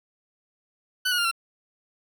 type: tone with pitch steps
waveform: 20% pulse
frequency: 1496 / 1448.4 / 1402.3 / 1357.6 Hz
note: F#6 / F#6 / F6 / F6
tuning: +19 / -37 / +7 / -49 cents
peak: -17 dBFS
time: 1.05-1.314 s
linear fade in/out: 10 ms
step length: 66 ms
effects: none